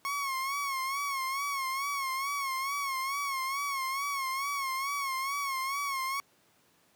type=tone with vibrato; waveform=30% pulse; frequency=1095 Hz; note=C#6; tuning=22 cents flat; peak=-28 dBFS; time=0.05-6.2 s; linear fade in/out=0 ms; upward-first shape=sine; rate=2.3 Hz; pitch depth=72 cents each way; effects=pink hiss -66 dBFS RMS until 6.95 s + high-pass 150 Hz 12 dB/octave